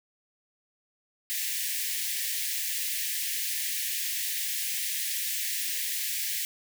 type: high-pass noise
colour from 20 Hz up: white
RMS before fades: -31 dBFS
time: 1.3-6.45 s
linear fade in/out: 0 ms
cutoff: 1700 Hz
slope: 96 dB/octave
effects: none